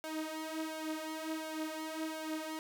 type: tone with flanger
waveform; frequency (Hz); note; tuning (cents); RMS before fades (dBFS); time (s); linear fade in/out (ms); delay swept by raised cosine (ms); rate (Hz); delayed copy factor
sawtooth; 315.4; D#4; +24; -40; 0.04-2.59; 0; 1.8 to 5.4; 1.4; +0.75
effects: none